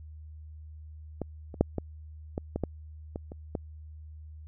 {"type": "clicks", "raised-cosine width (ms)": 2, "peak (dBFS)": [-18, -28, -7, -17, -18, -17, -15, -22, -28, -17], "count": 10, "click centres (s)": [1.217, 1.542, 1.61, 1.783, 2.379, 2.56, 2.637, 3.159, 3.319, 3.552], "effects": ["added 77 Hz sine -43 dBFS peak until 4.47 s"]}